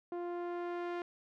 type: tone with low-pass filter sweep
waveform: sawtooth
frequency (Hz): 349.2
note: F4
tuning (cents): 0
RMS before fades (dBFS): -39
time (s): 0.12-1.02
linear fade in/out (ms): 2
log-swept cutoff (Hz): 840 to 2300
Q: 0.72
effects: none